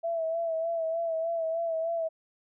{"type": "tone with vibrato", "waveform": "sine", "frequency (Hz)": 659.3, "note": "E5", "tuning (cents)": 0, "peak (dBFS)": -27, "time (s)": [0.03, 2.09], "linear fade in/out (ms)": 20, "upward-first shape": "sine", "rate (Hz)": 3.3, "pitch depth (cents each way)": 41, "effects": []}